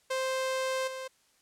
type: tone with level steps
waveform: sawtooth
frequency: 523.3 Hz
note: C5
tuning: in tune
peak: -25 / -33 dBFS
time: 0.1-1.08 s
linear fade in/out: 10 ms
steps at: 0.87 s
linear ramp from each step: 10 ms
effects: white hiss -67 dBFS RMS until 1.41 s + low-pass 10000 Hz 12 dB/octave